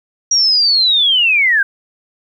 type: linear sweep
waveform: sine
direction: down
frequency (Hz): 5730 to 1542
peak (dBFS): -9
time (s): 0.31-1.63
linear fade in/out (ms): 5
effects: 8-bit